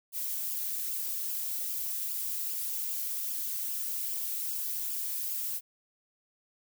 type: noise with flanger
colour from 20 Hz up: violet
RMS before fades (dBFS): -34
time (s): 0.12-5.61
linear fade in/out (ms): 50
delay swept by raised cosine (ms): 0.49 to 2.99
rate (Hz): 2.5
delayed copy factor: -0.55
effects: none